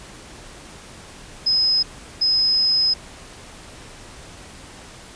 sine tone bursts at uneven times, 5080 Hz, D#8, 35 cents sharp, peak -15 dBFS, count 2, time 1.46-1.83 / 2.21-2.94 s, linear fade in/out 10 ms, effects pink hiss -41 dBFS RMS until 5.15 s + resampled to 22050 Hz

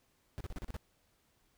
brown noise bursts, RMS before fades -40 dBFS, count 7, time 0.38-0.765 s, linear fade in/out 0 ms, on 25 ms, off 35 ms, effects pink hiss -73 dBFS RMS until 1.57 s

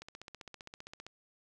click train, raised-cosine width 0.2 ms, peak -29 dBFS, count 17, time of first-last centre 0.02-1.066 s, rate 15.3 Hz, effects none

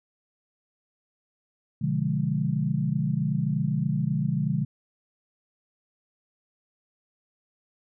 sine chord, B diminished seventh, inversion none, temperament equal, 123.47 / 146.83 / 174.61 / 207.7 Hz, B2 / D3 / F3 / Ab3, 0 / 0 / 0 / 0 cents, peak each -31 / -26 / -29 / -30 dBFS, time 1.81-4.65 s, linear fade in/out 10 ms, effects none

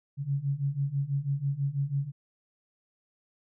sine beating tone pair, 136.5 / 142.6 Hz, C#3 / C#3, -26 / +49 cents, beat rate 6.1 Hz, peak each -31 / -29 dBFS, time 0.17-2.12 s, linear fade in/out 50 ms, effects none

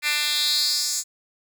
10% pulse tone with high-pass filter sweep, 297.1 Hz, D4, 20 cents sharp, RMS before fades -23 dBFS, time 0.02-1.04 s, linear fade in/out 50 ms, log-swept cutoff 2400 to 6700 Hz, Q 3.9, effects none

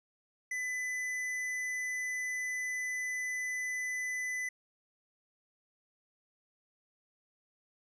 sine tone with hard clipping, 2003 Hz, B6, 24 cents sharp, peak -35 dBFS, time 0.51-4.49 s, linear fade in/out 5 ms, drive 9 dB, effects none

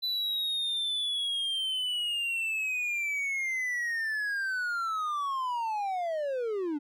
triangle linear sweep, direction down, 4003 to 279.9 Hz, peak -27 dBFS, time 0.02-6.79 s, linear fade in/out 20 ms, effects none

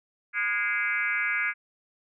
sine tone with frequency modulation, 1864.7 Hz, A#6, in tune, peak -24 dBFS, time 0.33-1.54 s, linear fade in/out 50 ms, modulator 214 Hz, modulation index 2.3, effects none

